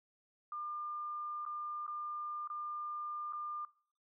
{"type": "tone with dropouts", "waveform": "sine", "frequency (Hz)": 1200, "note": "D6", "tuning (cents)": 37, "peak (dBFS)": -39, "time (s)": [0.52, 3.65], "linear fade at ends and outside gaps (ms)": 2, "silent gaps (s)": [[1.452, 1.462], [1.866, 1.878], [2.475, 2.5], [3.325, 3.332]], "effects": ["noise-tail reverb RT60 0.5 s tail -21 dB re dry"]}